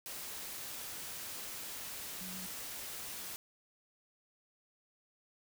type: tone in noise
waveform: sine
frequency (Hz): 185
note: F#3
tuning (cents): 0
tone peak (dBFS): -47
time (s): 2.21-2.46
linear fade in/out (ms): 0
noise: white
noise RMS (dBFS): -44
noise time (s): 0.06-3.36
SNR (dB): -6
effects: none